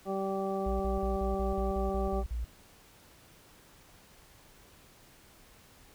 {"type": "harmonic tone", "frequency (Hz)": 193.8, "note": "G3", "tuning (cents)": -20, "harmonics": [1, 2, 3, 4, 6], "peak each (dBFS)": [-36, -34, -37, -37, -43], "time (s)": [0.05, 2.24], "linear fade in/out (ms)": 50}
{"type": "tone bursts", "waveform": "sine", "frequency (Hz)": 58.27, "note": "A#1", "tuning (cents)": 0, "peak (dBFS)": -31, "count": 10, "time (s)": [0.66, 2.447], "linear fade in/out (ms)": 5, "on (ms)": 140, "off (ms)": 43}
{"effects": ["pink hiss -58 dBFS RMS until 5.94 s"]}